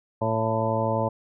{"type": "harmonic tone with a mistuned harmonic", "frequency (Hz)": 111.8, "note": "A2", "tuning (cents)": 28, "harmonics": [1, 2, 3, 4, 5, 6, 8, 9], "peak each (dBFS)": [-28, -31, -35, -33, -27, -31, -29, -33], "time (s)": [0.21, 1.09], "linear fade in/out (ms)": 10, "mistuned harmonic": 8, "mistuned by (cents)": -15, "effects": []}